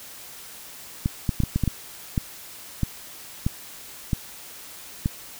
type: clicks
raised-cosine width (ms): 5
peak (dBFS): -9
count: 12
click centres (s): 1.059 / 1.292 / 1.403 / 1.436 / 1.56 / 1.637 / 1.677 / 2.178 / 2.833 / 3.465 / 4.132 / 5.059
effects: white hiss -42 dBFS RMS until 5.39 s